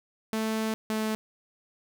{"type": "tone pair in turn", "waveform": "sawtooth", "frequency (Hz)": [220, 217.7], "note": ["A3", "A3"], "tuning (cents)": [0, -18], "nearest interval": "unison", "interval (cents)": 18, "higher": "first", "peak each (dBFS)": [-23, -23], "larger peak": "neither", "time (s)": [[0.33, 0.74], [0.9, 1.15]], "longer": "first", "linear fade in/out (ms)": 0, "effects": []}